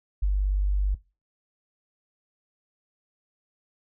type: tone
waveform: sine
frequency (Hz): 49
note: G1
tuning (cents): 0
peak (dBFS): -20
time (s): 0.22-0.95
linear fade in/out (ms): 10
effects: noise-tail reverb RT60 0.3 s tail -21 dB re dry